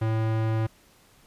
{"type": "tone with low-pass filter", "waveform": "square", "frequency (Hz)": 111, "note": "A2", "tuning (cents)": 16, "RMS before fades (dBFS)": -25, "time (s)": [0.01, 0.67], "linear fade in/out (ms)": 10, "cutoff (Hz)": 2300, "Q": 0.55, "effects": ["pink hiss -58 dBFS RMS until 1.26 s", "resampled to 32000 Hz"]}